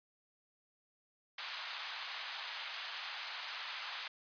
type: band-pass noise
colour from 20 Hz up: white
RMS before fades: -44 dBFS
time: 1.38-4.08 s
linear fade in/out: 5 ms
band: 810 to 4300 Hz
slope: 24 dB/octave
effects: resampled to 11025 Hz